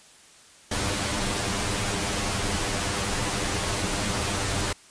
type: noise with comb filter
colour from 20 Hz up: pink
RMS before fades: -27 dBFS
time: 0.71-4.73 s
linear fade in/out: 5 ms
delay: 10 ms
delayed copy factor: +0.75
effects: white hiss -52 dBFS RMS until 4.9 s + resampled to 22050 Hz